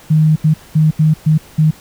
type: tone bursts at uneven times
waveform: sine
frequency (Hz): 155.56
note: D#3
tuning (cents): 0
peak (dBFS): -7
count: 6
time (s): 0.1-0.36 / 0.44-0.54 / 0.75-0.91 / 0.99-1.14 / 1.26-1.38 / 1.58-1.71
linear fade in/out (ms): 10
effects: pink hiss -41 dBFS RMS until 1.8 s